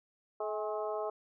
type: harmonic tone with a mistuned harmonic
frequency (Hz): 213.9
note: A3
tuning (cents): -49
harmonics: 2 / 3 / 4 / 5 / 6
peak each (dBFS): -37 / -37 / -41 / -43 / -46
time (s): 0.4-1.1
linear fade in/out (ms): 5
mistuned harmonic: 4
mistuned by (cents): -60
effects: none